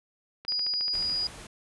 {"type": "click train", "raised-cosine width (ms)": 0.3, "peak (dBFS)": -26, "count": 10, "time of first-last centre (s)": [0.45, 1.097], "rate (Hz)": 13.9}
{"type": "tone", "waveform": "sine", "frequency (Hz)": 4900, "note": "D#8", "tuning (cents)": -27, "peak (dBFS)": -26, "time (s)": [0.48, 1.27], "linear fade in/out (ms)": 2}
{"type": "noise", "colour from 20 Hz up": "pink", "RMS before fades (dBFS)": -44, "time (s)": [0.93, 1.47], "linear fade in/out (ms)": 5}
{"effects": ["resampled to 24000 Hz"]}